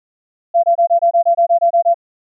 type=tone bursts; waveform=sine; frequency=683 Hz; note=F5; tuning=39 cents flat; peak=-8 dBFS; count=12; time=0.54-1.944 s; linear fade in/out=20 ms; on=95 ms; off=24 ms; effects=none